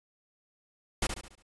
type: noise with echo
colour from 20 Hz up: pink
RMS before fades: -28 dBFS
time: 1.02-1.07 s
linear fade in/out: 5 ms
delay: 71 ms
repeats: 5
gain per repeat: -7 dB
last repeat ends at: 1.425 s
effects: resampled to 24000 Hz